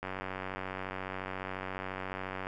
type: click train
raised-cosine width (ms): 0.5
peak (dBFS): -22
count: 231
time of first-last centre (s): 0.03-2.469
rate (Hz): 94.3
effects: none